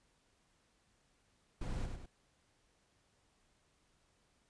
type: noise with echo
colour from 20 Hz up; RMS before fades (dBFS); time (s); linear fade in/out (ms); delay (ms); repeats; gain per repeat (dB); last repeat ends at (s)
brown; -40; 1.61-1.86; 5; 100; 2; -5; 2.06
effects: pink hiss -74 dBFS RMS until 4.49 s + resampled to 22050 Hz